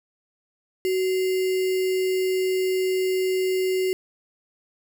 sine tone with sample-and-hold, 373.9 Hz, F#4, 18 cents sharp, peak -20 dBFS, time 0.85-3.93 s, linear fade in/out 0 ms, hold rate 2450 Hz, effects none

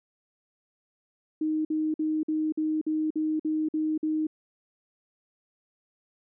sine tone bursts, 311.1 Hz, D#4, in tune, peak -24 dBFS, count 10, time 1.41-4.269 s, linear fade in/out 5 ms, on 240 ms, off 51 ms, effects none

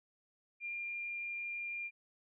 sine tone, 2398 Hz, D7, 36 cents sharp, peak -38 dBFS, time 0.6-1.91 s, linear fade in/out 50 ms, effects none

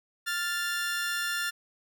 sawtooth tone pair together, 1396.9 / 1760 Hz, F6 / A6, 0 / 0 cents, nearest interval major third, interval 400 cents, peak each -28 dBFS, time 0.26-1.51 s, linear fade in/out 20 ms, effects none

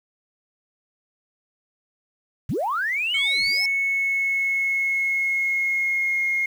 sine linear sweep, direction up, 75.5 to 5380 Hz, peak -21 dBFS, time 2.49-3.66 s, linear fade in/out 5 ms
sine tone with pitch glide, 2215 to 2146 Hz, C#7 to C7, -2 to +43 cents, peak -19 dBFS, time 3.14-6.46 s, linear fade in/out 5 ms, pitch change -55 cents, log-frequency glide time 3.3-6.22 s
effects tanh soft clip ceiling -15 dBFS + 8-bit

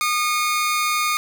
sawtooth tone pair together, 1222.4 / 2178 Hz, D#6 / C#7, -31 / -31 cents, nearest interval minor seventh, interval 1000 cents, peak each -16 / -22 dBFS, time 0.01-1.17 s, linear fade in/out 0 ms, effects 8-bit

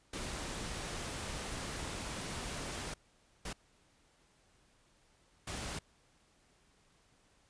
pink noise bursts at uneven times, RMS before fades -41 dBFS, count 3, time 0.13-2.94 / 3.45-3.53 / 5.47-5.79 s, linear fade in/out 5 ms, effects pink hiss -69 dBFS RMS until 7.49 s + resampled to 22050 Hz

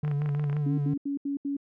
triangle tone with vibrato, 146.2 Hz, D3, 7 cents flat, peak -23 dBFS, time 0.03-0.94 s, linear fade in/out 5 ms, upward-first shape sine, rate 5.9 Hz, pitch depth 44 cents each way
clicks, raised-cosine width 0.5 ms, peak -26 dBFS, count 12, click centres 0.049 / 0.079 / 0.114 / 0.219 / 0.26 / 0.291 / 0.349 / 0.396 / 0.441 / 0.498 / 0.529 / 0.567 s
sine tone bursts, 281.2 Hz, C#4, 25 cents sharp, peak -27 dBFS, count 5, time 0.66-1.568 s, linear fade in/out 5 ms, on 120 ms, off 77 ms
effects none

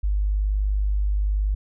sine tone, 50.5 Hz, G#1, 48 cents flat, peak -19 dBFS, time 0.03-1.55 s, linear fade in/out 10 ms, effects none

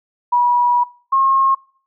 sine tone pair in turn, 970 / 1077.5 Hz, B5 / C#6, -31 / -49 cents, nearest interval major second, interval 182 cents, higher second, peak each -11 dBFS, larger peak neither, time 0.32-0.84 / 1.12-1.55 s, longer first, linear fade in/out 10 ms, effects noise-tail reverb RT60 0.5 s tail -23 dB re dry

